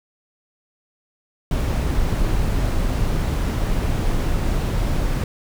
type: noise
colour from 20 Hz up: brown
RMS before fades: -20 dBFS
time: 1.51-5.24 s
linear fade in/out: 2 ms
effects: none